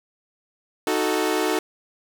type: chord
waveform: sawtooth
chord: D# diminished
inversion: none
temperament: equal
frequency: 311.1 / 370 / 440 Hz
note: D#4 / F#4 / A4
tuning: 0 / 0 / 0 cents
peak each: -21 dBFS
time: 0.87-1.59 s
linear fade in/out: 2 ms
effects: none